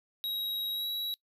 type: tone with pitch glide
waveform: square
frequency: 3830 to 3886 Hz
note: A#7 to B7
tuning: +46 to -29 cents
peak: -32 dBFS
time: 0.24-1.14 s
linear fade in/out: 0 ms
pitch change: +25 cents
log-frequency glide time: 0.72-0.87 s
effects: noise-tail reverb RT60 0.1 s tail -22 dB re dry